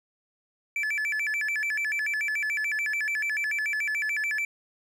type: tone with vibrato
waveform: triangle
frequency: 2005 Hz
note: B6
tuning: 26 cents sharp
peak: -24 dBFS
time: 0.76-4.45 s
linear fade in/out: 2 ms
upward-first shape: square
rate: 6.9 Hz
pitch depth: 260 cents each way
effects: none